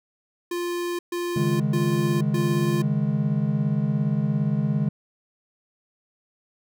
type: tone bursts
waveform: square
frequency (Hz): 349.2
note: F4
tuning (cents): 0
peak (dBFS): -26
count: 4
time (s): 0.51-2.82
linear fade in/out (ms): 5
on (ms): 480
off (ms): 130
type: chord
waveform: triangle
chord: C# suspended second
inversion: none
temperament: just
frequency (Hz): 138.59 / 155.92 / 207.9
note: C#3 / D#3 / G#3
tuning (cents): 0 / +4 / +2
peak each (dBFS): -23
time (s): 1.36-4.89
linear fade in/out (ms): 5
effects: none